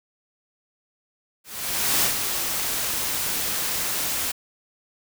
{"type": "noise with ADSR envelope", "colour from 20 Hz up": "white", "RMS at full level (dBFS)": -20, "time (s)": [1.44, 4.32], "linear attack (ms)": 590, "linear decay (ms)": 99, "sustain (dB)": -6, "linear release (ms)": 10, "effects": []}